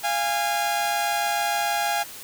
sawtooth tone pair together, 693.3 / 820 Hz, F5 / G#5, -13 / -22 cents, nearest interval minor third, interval 291 cents, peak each -23 / -20 dBFS, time 0.03-2.04 s, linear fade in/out 20 ms, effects white hiss -40 dBFS RMS until 2.23 s

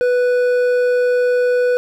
triangle tone with hard clipping, 493.9 Hz, B4, in tune, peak -14 dBFS, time 0.01-1.77 s, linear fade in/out 0 ms, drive 10 dB, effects none

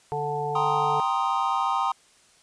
harmonic tone, 146.83 Hz, D3, in tune, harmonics 1 / 3 / 5 / 6, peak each -34 / -30 / -31 / -30 dBFS, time 0.12-1 s, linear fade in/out 0 ms
triangle chord, C minor seventh, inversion second, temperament equal, 784 / 932.3 / 1046.5 / 1244.5 Hz, G5 / Bb5 / C6 / Eb6, 0 / 0 / 0 / 0 cents, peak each -26 dBFS, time 0.55-1.92 s, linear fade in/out 5 ms
effects white hiss -58 dBFS RMS until 2.42 s + resampled to 22050 Hz

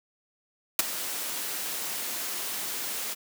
white noise with ADSR envelope, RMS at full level -18 dBFS, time 0.79-3.15 s, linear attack 3 ms, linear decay 18 ms, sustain -15 dB, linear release 26 ms, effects high-pass 200 Hz 12 dB/octave

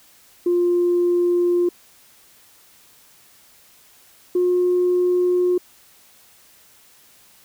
sine tone pair in turn, 351.2 / 358.8 Hz, F4 / F4, +10 / +47 cents, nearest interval unison, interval 37 cents, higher second, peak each -14 dBFS, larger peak neither, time 0.46-1.69 / 4.35-5.58 s, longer neither, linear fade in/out 5 ms, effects tanh soft clip ceiling -11 dBFS + white hiss -52 dBFS RMS until 7.44 s

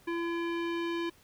square tone with low-pass filter sweep, 338.7 Hz, E4, 47 cents sharp, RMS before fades -33 dBFS, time 0.07-1.1 s, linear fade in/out 10 ms, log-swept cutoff 2200 to 3300 Hz, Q 1.6, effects pink hiss -61 dBFS RMS until 1.23 s

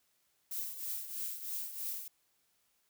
violet noise with tremolo, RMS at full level -37 dBFS, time 0.51-2.08 s, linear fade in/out 5 ms, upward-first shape triangle, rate 3.1 Hz, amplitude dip 70%, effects white hiss -75 dBFS RMS until 2.89 s

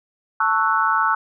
sine chord, F# minor seventh, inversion first, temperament equal with one note detuned, 886.1 / 1108.7 / 1318.5 / 1480 Hz, A5 / C#6 / E6 / F#6, +12 / 0 / 0 / 0 cents, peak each -22 / -22 / -20 / -22 dBFS, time 0.4-1.15 s, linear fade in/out 5 ms, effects none

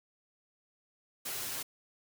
white noise with comb filter, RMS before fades -38 dBFS, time 1.25-1.63 s, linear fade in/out 10 ms, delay 7.6 ms, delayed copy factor +1, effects none

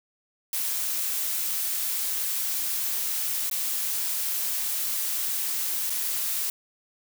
blue noise with dropouts, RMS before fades -28 dBFS, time 0.53-6.5 s, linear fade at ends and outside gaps 2 ms, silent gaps 3.498-3.512 / 5.898-5.902 s, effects none

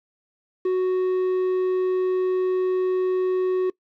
triangle tone with quantisation, 370 Hz, F#4, in tune, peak -17 dBFS, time 0.65-3.7 s, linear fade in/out 5 ms, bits 7, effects noise-tail reverb RT60 0.1 s tail -22 dB re dry + low-pass 3000 Hz 12 dB/octave

